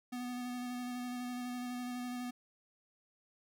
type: tone with vibrato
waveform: square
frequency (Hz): 246.9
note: B3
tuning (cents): 0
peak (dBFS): -39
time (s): 0.12-2.31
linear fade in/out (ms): 10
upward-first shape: square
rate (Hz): 12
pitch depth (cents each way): 12
effects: none

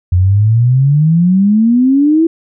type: exponential sweep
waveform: sine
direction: up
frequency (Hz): 87.2 to 334.6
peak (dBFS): -6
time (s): 0.12-2.27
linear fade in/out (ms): 5
effects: none

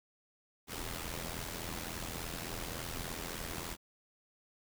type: noise with amplitude modulation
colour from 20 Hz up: pink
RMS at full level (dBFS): -38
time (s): 0.67-3.77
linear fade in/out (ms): 50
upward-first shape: sine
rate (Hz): 83.5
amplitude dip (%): 70
effects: none

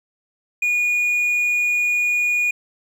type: tone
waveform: triangle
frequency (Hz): 2447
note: D#7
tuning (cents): -29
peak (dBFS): -15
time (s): 0.62-2.51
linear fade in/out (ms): 5
effects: none

